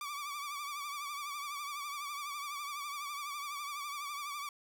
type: tone with vibrato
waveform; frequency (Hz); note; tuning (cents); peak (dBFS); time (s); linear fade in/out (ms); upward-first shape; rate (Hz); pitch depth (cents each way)
sawtooth; 1159; D6; -23; -35; 0.01-4.49; 2; triangle; 12; 76
effects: none

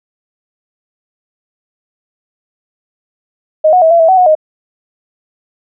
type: tone with pitch steps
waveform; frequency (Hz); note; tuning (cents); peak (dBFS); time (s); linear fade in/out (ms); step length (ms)
sine; 624 / 730 / 646 / 677 / 651 / 754 / 729 / 622; D#5 / F#5 / E5 / E5 / E5 / F#5 / F#5 / D#5; +5 / -24 / -35 / +46 / -22 / +32 / -26 / -1; -4; 3.64-4.352; 10; 89
effects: none

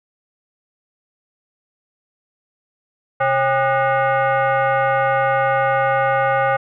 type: tone with frequency modulation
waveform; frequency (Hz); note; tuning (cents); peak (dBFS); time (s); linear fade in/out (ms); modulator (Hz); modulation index
sine; 128.8; C3; -27; -14; 3.2-6.57; 10; 672; 2.1
effects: none

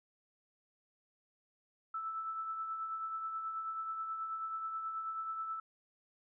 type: tone with tremolo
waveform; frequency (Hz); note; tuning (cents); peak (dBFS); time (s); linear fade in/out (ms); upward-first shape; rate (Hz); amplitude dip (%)
sine; 1317; E6; -2; -35; 1.94-5.6; 5; triangle; 9.3; 45
effects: none

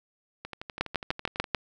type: two click trains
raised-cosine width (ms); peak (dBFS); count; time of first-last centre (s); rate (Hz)
0.3; -21 / -9; 13 / 6; 0.45-1.442 / 0.81-1.547; 12.1 / 6.78
effects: none

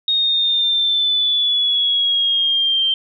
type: exponential sweep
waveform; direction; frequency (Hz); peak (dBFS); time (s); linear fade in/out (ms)
sine; down; 3729 to 3136; -14; 0.08-2.94; 2
effects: none

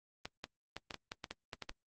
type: clicks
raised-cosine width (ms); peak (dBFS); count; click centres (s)
0.2; -23; 11; 0.255 / 0.441 / 0.766 / 0.908 / 0.943 / 1.119 / 1.242 / 1.31 / 1.532 / 1.623 / 1.694
effects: Opus 24 kbps

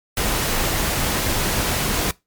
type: noise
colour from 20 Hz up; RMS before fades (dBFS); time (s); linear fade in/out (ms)
pink; -21; 0.17-2.11; 2
effects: noise-tail reverb RT60 0.2 s tail -21 dB re dry + MP3 96 kbps

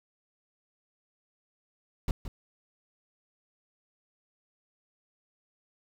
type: noise with echo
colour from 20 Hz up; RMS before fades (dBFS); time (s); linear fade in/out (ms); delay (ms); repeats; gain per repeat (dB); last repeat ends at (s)
brown; -26; 2.08-2.11; 2; 170; 1; -10; 2.28
effects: none

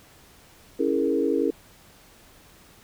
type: chord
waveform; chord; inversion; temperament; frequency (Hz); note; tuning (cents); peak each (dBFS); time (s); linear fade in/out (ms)
sine; A# half-diminished seventh; first; equal; 277.2 / 329.6 / 415.3 / 466.2; C#4 / E4 / G#4 / A#4; 0 / 0 / 0 / 0; -26; 0.79-1.51; 10
effects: pink hiss -53 dBFS RMS until 2.83 s

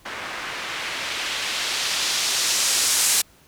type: noise with low-pass filter sweep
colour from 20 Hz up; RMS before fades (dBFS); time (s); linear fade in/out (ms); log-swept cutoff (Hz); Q
blue; -24; 0.05-3.22; 10; 1500 to 8900; 0.94
effects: pink hiss -54 dBFS RMS until 3.47 s

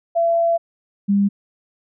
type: tone pair in turn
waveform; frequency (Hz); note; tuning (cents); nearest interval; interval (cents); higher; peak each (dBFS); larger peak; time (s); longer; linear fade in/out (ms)
sine; 674 / 200.4; E5 / G3; +38 / +38; octave + major sixth; 2100; first; -14 / -13; second; 0.15-0.58 / 1.08-1.29; first; 20
effects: none

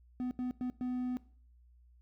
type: tone bursts at uneven times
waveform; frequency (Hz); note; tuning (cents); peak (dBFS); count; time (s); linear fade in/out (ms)
triangle; 250.5; B3; +25; -31; 4; 0.2-0.31 / 0.39-0.51 / 0.61-0.7 / 0.81-1.17; 0
effects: noise-tail reverb RT60 0.5 s tail -20 dB re dry + added 60 Hz sine -59 dBFS peak until 2.01 s

